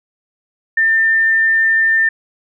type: tone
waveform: sine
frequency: 1797 Hz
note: A6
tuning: 36 cents sharp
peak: -10 dBFS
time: 0.77-2.09 s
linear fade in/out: 5 ms
effects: none